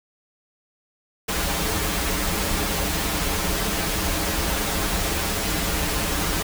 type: noise with comb filter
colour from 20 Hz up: pink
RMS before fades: -24 dBFS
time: 1.28-6.43 s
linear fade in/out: 10 ms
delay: 8.1 ms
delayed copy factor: -1
effects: none